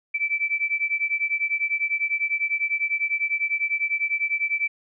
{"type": "beating tone pair", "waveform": "sine", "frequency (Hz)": [2316, 2326], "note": ["D7", "D7"], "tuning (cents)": [-25, -17], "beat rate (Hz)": 10, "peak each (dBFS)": -25, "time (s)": [0.14, 4.68], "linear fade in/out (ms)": 10, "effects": []}